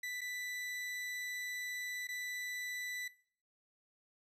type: tone with dropouts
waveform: 40% pulse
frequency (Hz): 1983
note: B6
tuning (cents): +7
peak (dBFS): -38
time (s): 0.03-3.08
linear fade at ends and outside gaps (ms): 5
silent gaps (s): 0.209-0.214 / 2.072-2.087
effects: noise-tail reverb RT60 0.5 s tail -18 dB re dry + resampled to 32000 Hz